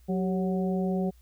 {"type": "harmonic tone with a mistuned harmonic", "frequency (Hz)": 185, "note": "F#3", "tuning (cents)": 0, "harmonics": [1, 2, 3, 4], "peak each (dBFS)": [-26, -32, -36, -38], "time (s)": [0.08, 1.11], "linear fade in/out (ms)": 20, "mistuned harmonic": 2, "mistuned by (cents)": 74, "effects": ["added 60 Hz sine -53 dBFS peak until 1.21 s", "white hiss -67 dBFS RMS until 1.21 s"]}